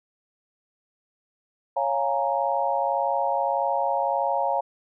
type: chord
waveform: sine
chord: Bb minor seventh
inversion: first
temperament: equal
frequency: 554.4 / 698.5 / 830.6 / 932.3 Hz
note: Db5 / F5 / Ab5 / Bb5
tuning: 0 / 0 / 0 / 0 cents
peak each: -27 dBFS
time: 1.76-4.61 s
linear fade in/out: 10 ms
effects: none